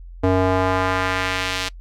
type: tone with band-pass filter sweep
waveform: square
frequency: 93 Hz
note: F#2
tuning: 9 cents sharp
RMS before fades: -20 dBFS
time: 0.23-1.69 s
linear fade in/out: 10 ms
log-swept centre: 460 to 3900 Hz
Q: 0.98
effects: noise-tail reverb RT60 0.1 s tail -23 dB re dry + added 43 Hz sine -35 dBFS peak until 1.8 s